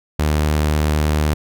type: tone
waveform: sawtooth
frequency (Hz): 75.8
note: D#2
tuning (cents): -45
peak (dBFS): -11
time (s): 0.19-1.34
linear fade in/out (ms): 5
effects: none